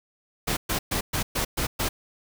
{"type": "noise bursts", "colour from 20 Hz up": "pink", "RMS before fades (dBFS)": -26, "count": 7, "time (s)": [0.47, 1.89], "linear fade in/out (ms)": 10, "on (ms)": 100, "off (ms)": 120, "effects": []}